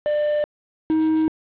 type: tone pair in turn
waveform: triangle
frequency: 596 / 315.7 Hz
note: D5 / D#4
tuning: +25 / +25 cents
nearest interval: major seventh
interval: 1100 cents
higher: first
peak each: -16 / -14 dBFS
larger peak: second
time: 0.06-0.44 / 0.9-1.28 s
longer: neither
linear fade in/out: 0 ms
effects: resampled to 8000 Hz + 7-bit